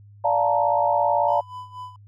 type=chord; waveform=sine; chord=Bb major seventh; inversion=first; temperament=just; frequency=582.7 / 699.2 / 874.1 / 932.3 Hz; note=D5 / F5 / A5 / Bb5; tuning=-14 / +2 / -12 / 0 cents; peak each=-23 dBFS; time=0.24-1.41 s; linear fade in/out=10 ms
type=tone with tremolo; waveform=triangle; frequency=1000 Hz; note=B5; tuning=21 cents sharp; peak=-30 dBFS; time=1.28-1.96 s; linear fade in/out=2 ms; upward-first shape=sine; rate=4.2 Hz; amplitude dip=80%
effects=added 102 Hz sine -45 dBFS peak until 2.07 s